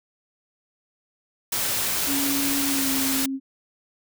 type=noise; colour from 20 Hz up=white; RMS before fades=-25 dBFS; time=1.52-3.26 s; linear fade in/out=5 ms
type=tone with pitch glide; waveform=sine; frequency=278.6 to 268.8 Hz; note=C#4 to C4; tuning=+9 to +47 cents; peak=-25 dBFS; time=2.06-3.4 s; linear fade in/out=50 ms; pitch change=-62 cents; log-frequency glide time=2.7-2.88 s
effects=none